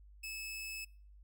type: tone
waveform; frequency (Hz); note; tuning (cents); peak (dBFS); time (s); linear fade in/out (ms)
sawtooth; 2602; E7; -23; -38; 0.23-0.85; 10
effects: noise-tail reverb RT60 0.5 s tail -24 dB re dry + added 50 Hz sine -55 dBFS peak until 1.23 s